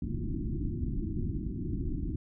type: low-pass noise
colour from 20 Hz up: pink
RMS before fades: -33 dBFS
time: 0.02-2.16 s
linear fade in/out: 5 ms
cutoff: 350 Hz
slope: 96 dB/octave
effects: none